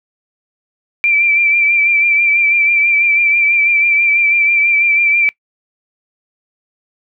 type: tone with vibrato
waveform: sine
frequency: 2349 Hz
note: D7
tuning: in tune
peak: -9 dBFS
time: 1.04-5.29 s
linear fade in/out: 0 ms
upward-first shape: triangle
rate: 6.1 Hz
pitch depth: 45 cents each way
effects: noise-tail reverb RT60 0.1 s tail -22 dB re dry